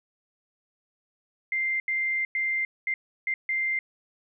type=tone bursts at uneven times; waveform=sine; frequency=2093 Hz; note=C7; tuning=in tune; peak=-24 dBFS; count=6; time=1.52-1.8 / 1.88-2.25 / 2.35-2.65 / 2.87-2.94 / 3.27-3.34 / 3.49-3.79 s; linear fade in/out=2 ms; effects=none